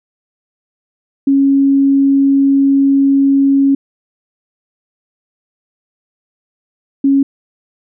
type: tone pair in turn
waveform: sine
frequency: 275.4 / 275.4 Hz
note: C#4 / C#4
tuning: -11 / -11 cents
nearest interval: unison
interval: 0 cents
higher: neither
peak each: -7 dBFS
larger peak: neither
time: 1.27-3.75 / 7.04-7.23 s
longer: first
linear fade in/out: 5 ms
effects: none